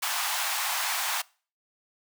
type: high-pass noise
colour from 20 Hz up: pink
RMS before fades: -29 dBFS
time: 0.02-1.22 s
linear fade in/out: 10 ms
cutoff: 740 Hz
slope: 48 dB/octave
effects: noise-tail reverb RT60 0.4 s tail -24 dB re dry